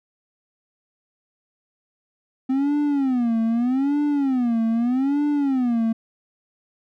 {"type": "tone with vibrato", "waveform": "triangle", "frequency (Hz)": 257.4, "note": "C4", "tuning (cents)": -28, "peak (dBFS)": -16, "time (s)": [2.49, 5.93], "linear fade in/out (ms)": 10, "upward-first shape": "sine", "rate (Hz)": 0.81, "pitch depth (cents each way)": 230, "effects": []}